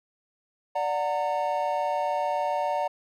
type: chord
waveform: triangle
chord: D augmented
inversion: none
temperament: just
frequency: 587.3 / 734.2 / 917.7 Hz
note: D5 / F#5 / A#5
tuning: 0 / -14 / -27 cents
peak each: -27 dBFS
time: 0.75-2.88 s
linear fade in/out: 10 ms
effects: none